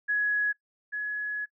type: tone pair in turn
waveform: sine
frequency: 1678 / 1688.7 Hz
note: G#6 / G#6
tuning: +17 / +28 cents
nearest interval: unison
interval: 11 cents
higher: second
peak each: -23 / -29 dBFS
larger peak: first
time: 0.08-0.53 / 0.92-1.46 s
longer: second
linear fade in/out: 20 ms
effects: noise-tail reverb RT60 0.1 s tail -23 dB re dry